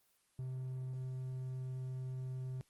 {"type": "tone", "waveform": "triangle", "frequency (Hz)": 129.2, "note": "C3", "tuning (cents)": -21, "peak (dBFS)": -37, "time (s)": [0.39, 2.61], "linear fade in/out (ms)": 0, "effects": ["white hiss -74 dBFS RMS until 2.69 s", "Opus 24 kbps"]}